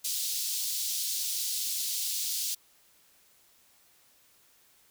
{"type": "high-pass noise", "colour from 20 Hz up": "pink", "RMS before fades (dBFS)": -32, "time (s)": [0.04, 2.55], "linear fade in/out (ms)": 10, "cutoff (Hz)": 3900, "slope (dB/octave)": 24, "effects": ["white hiss -63 dBFS RMS until 4.9 s"]}